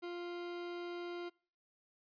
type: tone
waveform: 40% pulse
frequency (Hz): 349.2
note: F4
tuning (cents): 0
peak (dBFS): -40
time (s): 0.02-1.3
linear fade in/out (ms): 20
effects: noise-tail reverb RT60 0.5 s tail -26 dB re dry + resampled to 11025 Hz